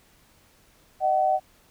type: tone pair together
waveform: sine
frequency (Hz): 616 / 755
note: D#5 / F#5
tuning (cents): -17 / +35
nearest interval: major third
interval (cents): 352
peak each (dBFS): -25 / -20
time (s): 1-1.4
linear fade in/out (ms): 50
effects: pink hiss -59 dBFS RMS until 1.7 s